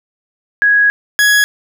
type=tone pair in turn; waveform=sine / 40% pulse; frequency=1661.2 / 1672.8 Hz; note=G#6 / G#6; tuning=0 / +12 cents; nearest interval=unison; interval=12 cents; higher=second; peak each=-7 dBFS; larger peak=neither; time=0.62-0.9 / 1.19-1.44 s; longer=first; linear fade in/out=0 ms; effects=none